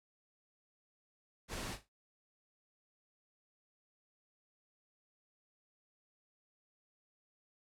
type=noise with echo; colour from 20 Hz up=pink; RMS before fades=-42 dBFS; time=1.48-1.78 s; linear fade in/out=50 ms; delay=38 ms; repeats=3; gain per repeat=-12 dB; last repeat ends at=1.894 s; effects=low-pass 10000 Hz 12 dB/octave